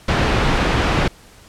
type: low-pass noise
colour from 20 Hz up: pink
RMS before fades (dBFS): -17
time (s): 0.08-1.08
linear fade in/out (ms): 5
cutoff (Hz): 3000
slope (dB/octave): 12
effects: pink hiss -46 dBFS RMS until 1.48 s + low-pass 11000 Hz 12 dB/octave